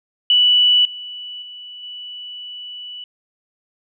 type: tone with level steps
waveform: sine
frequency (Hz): 2960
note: F#7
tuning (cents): 0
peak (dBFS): -10 / -29 / -33 / -30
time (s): 0.3-3.04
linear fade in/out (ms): 2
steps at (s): 0.85 / 1.42 / 1.83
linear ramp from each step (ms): 2
effects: none